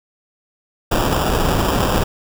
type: noise with sample-and-hold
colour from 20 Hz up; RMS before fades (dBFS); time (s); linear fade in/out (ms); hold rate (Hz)
pink; -17; 0.91-2.04; 10; 2100
effects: none